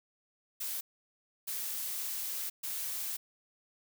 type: noise bursts at uneven times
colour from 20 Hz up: blue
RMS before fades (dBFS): -37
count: 3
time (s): 0.6-0.81 / 1.47-2.5 / 2.63-3.17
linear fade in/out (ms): 10
effects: none